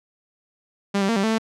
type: tone with pitch steps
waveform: sawtooth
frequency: 199.6 / 194.9 / 229.6 / 195.8 / 221.5 / 222.9 Hz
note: G3 / G3 / A#3 / G3 / A3 / A3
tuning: +32 / -10 / -26 / -2 / +12 / +23 cents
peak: -15 dBFS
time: 0.94-1.384 s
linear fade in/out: 10 ms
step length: 74 ms
effects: low-pass 7000 Hz 12 dB/octave